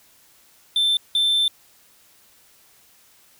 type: tone bursts at uneven times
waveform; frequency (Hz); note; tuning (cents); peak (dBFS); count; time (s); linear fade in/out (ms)
triangle; 3550; A7; +15; -15; 2; 0.76-0.97 / 1.15-1.48; 2
effects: white hiss -55 dBFS RMS until 3.39 s